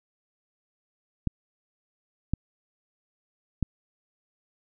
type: clicks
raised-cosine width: 5 ms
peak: -12 dBFS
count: 3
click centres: 1.273 / 2.336 / 3.627 s
effects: none